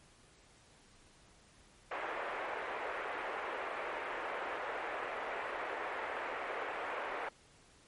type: band-pass noise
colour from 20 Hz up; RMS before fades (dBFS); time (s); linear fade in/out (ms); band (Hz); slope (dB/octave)
pink; -40; 1.91-7.29; 5; 440 to 2200; 24
effects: pink hiss -63 dBFS RMS until 7.87 s + MP3 48 kbps